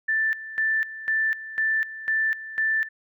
sine tone with tremolo, 1767 Hz, A6, 7 cents sharp, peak -20 dBFS, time 0.08-2.89 s, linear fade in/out 10 ms, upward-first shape square, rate 2 Hz, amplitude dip 80%, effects none

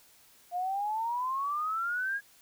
sine exponential sweep, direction up, 697 to 1661 Hz, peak -29 dBFS, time 0.51-2.21 s, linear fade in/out 50 ms, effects white hiss -60 dBFS RMS until 2.41 s

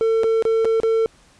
triangle tone with dropouts, 450 Hz, A4, 39 cents sharp, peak -13 dBFS, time 0.01-1.06 s, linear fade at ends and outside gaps 0 ms, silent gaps 0.234-0.241 / 0.424-0.452 / 0.647-0.653 / 0.801-0.833 s, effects pink hiss -53 dBFS RMS until 1.39 s + resampled to 22050 Hz

